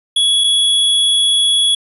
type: tone pair in turn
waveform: square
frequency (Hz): 3366 / 3366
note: G#7 / G#7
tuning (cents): +23 / +23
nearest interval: unison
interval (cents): 0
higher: neither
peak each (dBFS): -11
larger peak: neither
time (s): 0.16-0.44 / 0.44-1.75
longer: second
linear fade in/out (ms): 5
effects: resampled to 32000 Hz